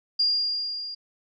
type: tone with level ramp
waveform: sine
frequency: 4812 Hz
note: D8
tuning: 41 cents sharp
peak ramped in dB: -18 to -33 dBFS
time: 0.19-0.95 s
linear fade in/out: 10 ms
effects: none